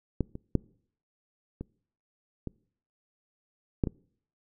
clicks, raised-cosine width 3 ms, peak -13 / -25 / -10 / -23 / -21 / -11 / -17 dBFS, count 7, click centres 0.207 / 0.354 / 0.553 / 1.61 / 2.473 / 3.838 / 3.872 s, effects noise-tail reverb RT60 0.6 s tail -25 dB re dry

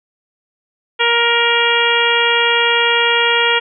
harmonic tone, 470 Hz, A#4, 14 cents sharp, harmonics 1 / 2 / 3 / 4 / 5 / 6 / 7, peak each -19 / -19 / -19 / -19 / -19 / -19 / -19 dBFS, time 0.99-3.6 s, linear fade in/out 20 ms, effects none

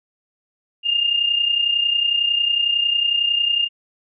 sine tone pair together, 2790 / 2821 Hz, F7 / F7, -2 / +17 cents, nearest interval unison, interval 19 cents, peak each -23 / -17 dBFS, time 0.83-3.69 s, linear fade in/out 50 ms, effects none

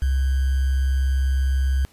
sine tone with sample-and-hold, 66.5 Hz, C2, 29 cents sharp, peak -17 dBFS, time 0.02-1.85 s, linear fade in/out 0 ms, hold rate 1575 Hz, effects pink hiss -55 dBFS RMS until 1.92 s + resampled to 32000 Hz

